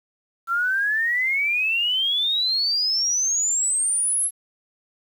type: exponential sweep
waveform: sine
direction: up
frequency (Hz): 1339 to 11250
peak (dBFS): -19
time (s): 0.47-4.31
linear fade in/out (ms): 50
effects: 8-bit